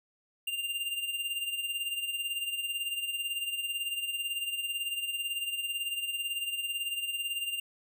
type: tone with tremolo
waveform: square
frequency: 2793 Hz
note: F7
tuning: 1 cent flat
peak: -30 dBFS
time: 0.47-7.6 s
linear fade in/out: 5 ms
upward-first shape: sine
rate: 18 Hz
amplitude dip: 60%
effects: none